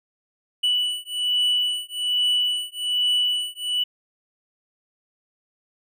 triangle beating tone pair, 2960 / 2961.2 Hz, F#7 / F#7, 0 / +1 cents, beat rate 1.2 Hz, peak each -22 dBFS, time 0.63-3.84 s, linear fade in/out 10 ms, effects none

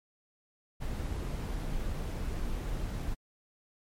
brown noise, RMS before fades -34 dBFS, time 0.8-3.15 s, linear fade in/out 20 ms, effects MP3 64 kbps

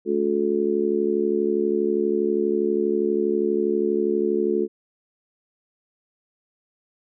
harmonic tone, 72.4 Hz, D2, 24 cents flat, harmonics 3 / 4 / 5 / 6, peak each -27 / -29 / -22 / -24 dBFS, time 0.05-4.68 s, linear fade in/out 50 ms, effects none

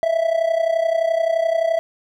triangle tone with amplitude modulation, 659.3 Hz, E5, in tune, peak -11 dBFS, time 0.03-1.79 s, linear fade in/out 0 ms, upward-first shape sine, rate 31.6 Hz, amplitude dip 75%, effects none

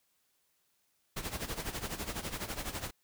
pink noise with tremolo, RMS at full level -36 dBFS, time 1.16-2.91 s, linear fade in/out 10 ms, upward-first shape sine, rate 12 Hz, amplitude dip 75%, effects white hiss -75 dBFS RMS until 3.03 s

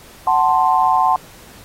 sine chord, F# diminished, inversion none, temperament equal with one note detuned, 745.1 / 880 / 1046.5 Hz, F#5 / A5 / C6, +12 / 0 / 0 cents, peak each -16 dBFS, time 0.27-1.16 s, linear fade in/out 2 ms, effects pink hiss -43 dBFS RMS until 1.64 s + AAC 48 kbps

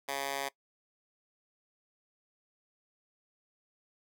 10% pulse tone with high-pass filter, 138.59 Hz, C#3, in tune, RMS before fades -36 dBFS, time 0.08-0.49 s, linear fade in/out 10 ms, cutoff 700 Hz, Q 0.68, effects noise-tail reverb RT60 0.1 s tail -21 dB re dry

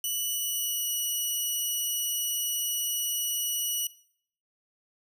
5% pulse tone with pitch glide, 2960 to 2929 Hz, F#7 to F#7, 0 to -18 cents, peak -20 dBFS, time 0.04-3.87 s, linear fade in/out 2 ms, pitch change -18 cents, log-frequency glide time 0.27-0.89 s, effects noise-tail reverb RT60 0.6 s tail -19 dB re dry

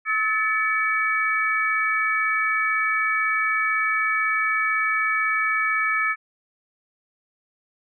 sine tone cluster, 1291 / 1747 / 2269 Hz, E6 / A6 / C#7, -37 / -13 / +40 cents, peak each -24 dBFS, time 0.05-6.16 s, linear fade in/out 50 ms, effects none

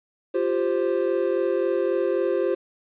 triangle chord, F suspended second, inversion none, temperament just, 349.2 / 392.9 / 523.8 Hz, F4 / G4 / C5, 0 / +4 / +2 cents, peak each -23 dBFS, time 0.34-2.55 s, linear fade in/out 10 ms, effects resampled to 8000 Hz + 9-bit

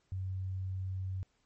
sine tone, 94.2 Hz, F#2, 32 cents sharp, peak -34 dBFS, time 0.12-1.23 s, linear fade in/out 0 ms, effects pink hiss -75 dBFS RMS until 1.45 s + MP3 32 kbps

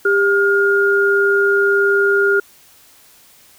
sine tone pair together, 398.5 / 1420 Hz, G4 / F6, +28 / +28 cents, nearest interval octave + minor seventh, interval 2200 cents, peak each -14 dBFS, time 0.05-2.4 s, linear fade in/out 5 ms, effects white hiss -48 dBFS RMS until 3.58 s

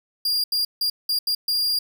45% pulse tone bursts at uneven times, 4809 Hz, D8, 40 cents sharp, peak -19 dBFS, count 6, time 0.25-0.44 / 0.52-0.65 / 0.81-0.9 / 1.09-1.19 / 1.27-1.35 / 1.48-1.79 s, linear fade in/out 5 ms, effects none

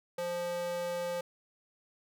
square tone with high-pass filter, 174.61 Hz, F3, in tune, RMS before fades -35 dBFS, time 0.18-1.21 s, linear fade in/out 5 ms, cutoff 450 Hz, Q 3.2, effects none

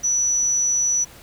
sine tone, 5920 Hz, F#8, in tune, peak -17 dBFS, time 0.03-1.05 s, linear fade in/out 20 ms, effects pink hiss -45 dBFS RMS until 1.22 s

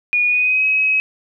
sine tone with pitch glide, 2449 to 2549 Hz, D#7 to D#7, -28 to +41 cents, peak -13 dBFS, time 0.13-1 s, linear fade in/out 0 ms, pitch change +69 cents, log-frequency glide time 0.27-0.65 s, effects none

